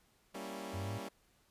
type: chord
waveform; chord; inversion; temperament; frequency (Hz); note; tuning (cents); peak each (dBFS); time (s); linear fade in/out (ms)
15% pulse; G diminished seventh; none; equal; 196 / 233.1 / 277.2 / 329.6; G3 / Bb3 / Db4 / Fb4; 0 / 0 / 0 / 0; -40 / -42 / -41 / -44; 0.34-1.09; 10
type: exponential sweep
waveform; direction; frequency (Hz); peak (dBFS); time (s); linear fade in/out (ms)
sine; up; 90.2 to 110; -38; 0.73-0.99; 20
effects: pink hiss -71 dBFS RMS until 1.5 s + resampled to 32000 Hz